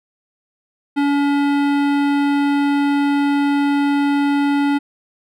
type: tone with hard clipping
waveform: sine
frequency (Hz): 284.4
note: C#4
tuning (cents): +45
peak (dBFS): -16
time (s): 0.96-4.79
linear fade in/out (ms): 20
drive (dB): 17
effects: none